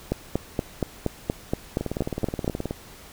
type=two click trains; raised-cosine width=2 ms; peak=-14 / -9 dBFS; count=18 / 11; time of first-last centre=1.81-2.709 / 0.12-2.478 s; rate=18.9 / 4.24 Hz; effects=pink hiss -46 dBFS RMS until 3.12 s